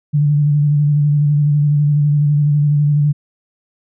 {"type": "tone with vibrato", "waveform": "sine", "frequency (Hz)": 146.83, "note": "D3", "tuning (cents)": 0, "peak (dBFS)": -10, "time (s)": [0.13, 3.13], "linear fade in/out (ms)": 20, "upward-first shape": "square", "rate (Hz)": 12, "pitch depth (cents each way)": 24, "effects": []}